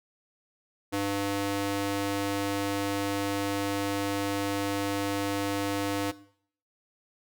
square tone with high-pass filter, 100 Hz, G2, 35 cents sharp, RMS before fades -29 dBFS, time 0.92-6.12 s, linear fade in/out 20 ms, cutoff 270 Hz, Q 1.1, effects noise-tail reverb RT60 0.6 s tail -18 dB re dry

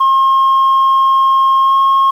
sine tone with pitch glide, 1072 to 1081.3 Hz, C6 to C#6, +42 to -43 cents, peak -5 dBFS, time 0-2.11 s, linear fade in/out 10 ms, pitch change +15 cents, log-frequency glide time 1.61-1.76 s, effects tanh soft clip ceiling -6 dBFS + 7-bit

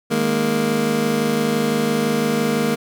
25% pulse chord, D# suspended fourth, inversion none, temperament just, 155.56 / 207.4 / 233.3 Hz, D#3 / G#3 / A#3, 0 / -2 / +2 cents, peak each -22 / -19 / -16 dBFS, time 0.1-2.76 s, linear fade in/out 20 ms, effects none

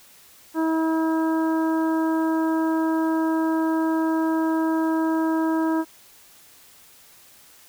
harmonic tone, 321.6 Hz, E4, 43 cents flat, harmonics 1 / 2 / 3 / 4 / 5, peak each -20 / -31 / -29 / -36 / -36 dBFS, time 0.54-5.85 s, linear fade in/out 50 ms, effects white hiss -51 dBFS RMS until 7.68 s

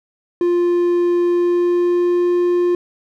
triangle tone with pitch glide, 349.8 to 352.6 Hz, F4 to F4, +3 to +17 cents, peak -11 dBFS, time 0.41-2.75 s, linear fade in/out 2 ms, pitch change +14 cents, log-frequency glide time 1.21-2.33 s, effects none

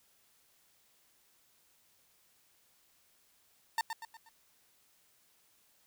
30% pulse tone with echo, 905 Hz, A5, 48 cents sharp, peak -26 dBFS, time 3.78-3.81 s, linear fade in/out 2 ms, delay 120 ms, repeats 4, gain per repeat -7 dB, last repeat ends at 4.29 s, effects white hiss -69 dBFS RMS until 5.86 s

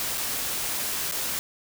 white noise with dropouts, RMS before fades -29 dBFS, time 0-1.39 s, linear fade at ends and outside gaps 0 ms, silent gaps 0.175-0.179 / 1.113-1.122 s, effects none

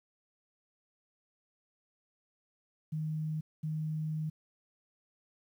sine tone bursts at uneven times, 155.56 Hz, D#3, in tune, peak -32 dBFS, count 2, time 2.92-3.41 / 3.63-4.3 s, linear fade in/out 10 ms, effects 11-bit

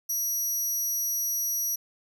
20% pulse tone, 5800 Hz, F#8, 35 cents flat, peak -21 dBFS, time 0.09-1.76 s, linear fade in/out 10 ms, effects none

